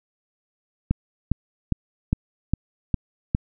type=click train; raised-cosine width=5 ms; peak=-7 dBFS; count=7; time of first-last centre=0.91-3.349 s; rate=2.46 Hz; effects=none